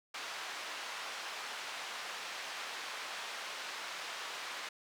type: band-pass noise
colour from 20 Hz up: pink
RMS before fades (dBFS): -43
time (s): 0.14-4.69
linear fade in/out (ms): 5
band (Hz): 930 to 4900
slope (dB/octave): 12
effects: none